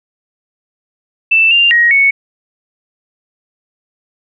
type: tone with pitch steps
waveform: sine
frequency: 2655 / 2789 / 1887 / 2215 Hz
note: E7 / F7 / A#6 / C#7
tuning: +12 / -3 / +21 / -2 cents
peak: -6 dBFS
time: 1.31-2.11 s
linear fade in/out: 10 ms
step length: 200 ms
effects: none